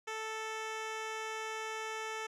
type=tone with low-pass filter; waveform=10% pulse; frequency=440 Hz; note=A4; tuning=in tune; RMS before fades=-40 dBFS; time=0.07-2.27 s; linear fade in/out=10 ms; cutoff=7100 Hz; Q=0.79; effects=none